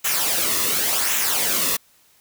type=noise with flanger; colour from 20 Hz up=white; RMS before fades=-21 dBFS; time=0.04-1.77 s; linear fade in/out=10 ms; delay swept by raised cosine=0.21 to 1.31 ms; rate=0.9 Hz; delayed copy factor=-0.6; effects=white hiss -57 dBFS RMS until 2.2 s